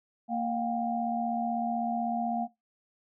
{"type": "tone cluster", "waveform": "sine", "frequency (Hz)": [230.9, 711, 787], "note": ["A#3", "F5", "G5"], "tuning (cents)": [-16, 31, 7], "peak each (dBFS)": [-31, -31, -36], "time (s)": [0.28, 2.48], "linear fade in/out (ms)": 50, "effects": ["noise-tail reverb RT60 0.2 s tail -20 dB re dry"]}